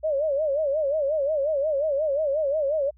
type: tone with vibrato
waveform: sine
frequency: 587.3 Hz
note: D5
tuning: in tune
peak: -21 dBFS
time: 0.03-2.91 s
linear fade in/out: 20 ms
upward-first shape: sine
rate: 5.6 Hz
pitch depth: 140 cents each way
effects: added 60 Hz sine -52 dBFS peak until 2.97 s